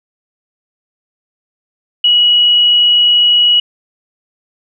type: tone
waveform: sine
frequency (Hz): 2917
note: F#7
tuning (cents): -25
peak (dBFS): -6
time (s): 2.04-3.6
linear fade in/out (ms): 5
effects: none